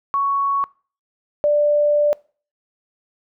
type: tone pair in turn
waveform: sine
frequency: 1113 / 589.6 Hz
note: C#6 / D5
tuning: +7 / +7 cents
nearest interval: major seventh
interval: 1100 cents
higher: first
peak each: -16 / -13 dBFS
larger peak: second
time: 0.14-0.64 / 1.44-2.13 s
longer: second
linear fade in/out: 0 ms
effects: noise-tail reverb RT60 0.4 s tail -24 dB re dry